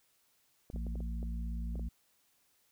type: clicks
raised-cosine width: 2 ms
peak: -33 dBFS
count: 8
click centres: 0.701 / 0.761 / 0.867 / 0.956 / 1.005 / 1.229 / 1.756 / 1.795 s
type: harmonic tone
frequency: 57.2 Hz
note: A#1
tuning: 32 cents flat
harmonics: 1 / 3 / 4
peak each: -35 / -45 / -47 dBFS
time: 0.73-1.89 s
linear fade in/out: 10 ms
effects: white hiss -72 dBFS RMS until 2.71 s